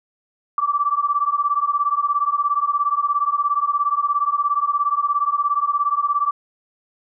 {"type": "beating tone pair", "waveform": "sine", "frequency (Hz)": [1153, 1170], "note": ["D6", "D6"], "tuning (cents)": [-32, -7], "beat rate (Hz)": 17, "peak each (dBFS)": -20, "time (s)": [0.58, 6.31], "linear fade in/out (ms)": 2, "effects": []}